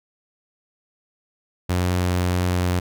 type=tone; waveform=sawtooth; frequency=89.8 Hz; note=F2; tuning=49 cents sharp; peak=-15 dBFS; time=1.69-2.8 s; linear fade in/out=10 ms; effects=none